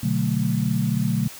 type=chord; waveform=sine; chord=B minor seventh; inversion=none; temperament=equal; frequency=123.47 / 146.83 / 185 / 220 Hz; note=B2 / D3 / F#3 / A3; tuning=0 / 0 / 0 / 0 cents; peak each=-25 dBFS; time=0.03-1.28 s; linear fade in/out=5 ms; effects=white hiss -40 dBFS RMS until 1.39 s